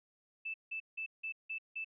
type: tone bursts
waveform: sine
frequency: 2637 Hz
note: E7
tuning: in tune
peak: -37 dBFS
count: 6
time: 0.45-1.846 s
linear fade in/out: 10 ms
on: 91 ms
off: 170 ms
effects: none